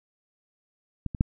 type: clicks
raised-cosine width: 5 ms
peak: -17 / -21 / -8 dBFS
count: 3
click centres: 1.063 / 1.148 / 1.209 s
effects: none